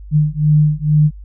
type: beating tone pair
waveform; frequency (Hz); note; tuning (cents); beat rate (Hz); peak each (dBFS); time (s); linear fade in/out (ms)
sine; 150 / 152.2; D3 / D#3; +37 / -38; 2.2; -13; 0.11-1.11; 50
effects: added 50 Hz sine -31 dBFS peak until 1.24 s